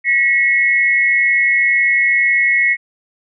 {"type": "tone pair together", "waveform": "sine", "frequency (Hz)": [1924, 2182], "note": ["B6", "C#7"], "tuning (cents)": [-46, -28], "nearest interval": "major second", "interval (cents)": 218, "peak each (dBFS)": [-14, -13], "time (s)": [0.04, 2.77], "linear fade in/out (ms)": 50, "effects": []}